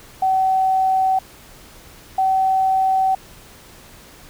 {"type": "tone pair in turn", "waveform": "sine", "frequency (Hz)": [760, 762.8], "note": ["F#5", "G5"], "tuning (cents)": [46, -47], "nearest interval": "unison", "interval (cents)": 7, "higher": "second", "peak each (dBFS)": -14, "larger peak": "neither", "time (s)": [[0.22, 1.19], [2.18, 3.15]], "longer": "neither", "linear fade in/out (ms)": 5, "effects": ["pink hiss -44 dBFS RMS until 4.29 s"]}